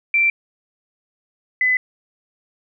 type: tone pair in turn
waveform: sine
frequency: 2349 / 2011 Hz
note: D7 / B6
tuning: 0 / +31 cents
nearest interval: minor third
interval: 269 cents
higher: first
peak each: -13 / -14 dBFS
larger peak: first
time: 0.14-0.3 / 1.61-1.77 s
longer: neither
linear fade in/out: 2 ms
effects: none